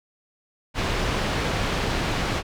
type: low-pass noise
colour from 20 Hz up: pink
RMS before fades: -25 dBFS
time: 0.74-2.43 s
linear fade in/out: 50 ms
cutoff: 4100 Hz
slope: 12 dB/octave
effects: none